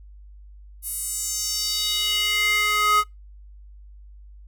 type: tone with high-pass filter sweep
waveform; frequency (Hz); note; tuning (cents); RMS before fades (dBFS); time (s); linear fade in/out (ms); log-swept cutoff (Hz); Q
square; 419.9; G#4; +19; -23; 0.82-3.04; 50; 11000 to 1200; 3.2
effects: noise-tail reverb RT60 0.2 s tail -26 dB re dry + added 50 Hz sine -42 dBFS peak until 4.47 s